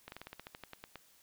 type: slowing click train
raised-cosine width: 0.3 ms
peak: -29 dBFS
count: 13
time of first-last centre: 0.08-0.957 s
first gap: 41 ms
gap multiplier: 1.1
effects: white hiss -65 dBFS RMS until 1.22 s